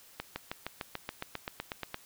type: accelerating click train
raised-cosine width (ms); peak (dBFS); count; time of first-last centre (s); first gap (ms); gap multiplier
0.3; -19; 14; 0.2-1.944; 160; 0.97
effects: white hiss -57 dBFS RMS until 2.05 s